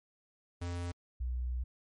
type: tone pair in turn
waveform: square / sine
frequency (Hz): 87.31 / 61.74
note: F2 / B1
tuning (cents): 0 / 0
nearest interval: tritone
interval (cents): 600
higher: first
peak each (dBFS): -36 / -32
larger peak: second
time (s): 0.61-0.92 / 1.2-1.64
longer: second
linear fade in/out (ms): 10
effects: MP3 48 kbps